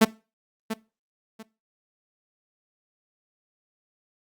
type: tone with echo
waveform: sawtooth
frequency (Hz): 221.5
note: A3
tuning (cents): +12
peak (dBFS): -9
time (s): 0.01-0.05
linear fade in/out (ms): 10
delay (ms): 690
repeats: 2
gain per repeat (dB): -13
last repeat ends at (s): 1.43
effects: noise-tail reverb RT60 0.3 s tail -20 dB re dry + Opus 48 kbps